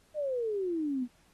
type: exponential sweep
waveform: sine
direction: down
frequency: 622.3 to 238 Hz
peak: -29 dBFS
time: 0.14-1.08 s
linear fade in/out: 50 ms
effects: pink hiss -66 dBFS RMS until 1.33 s + AAC 32 kbps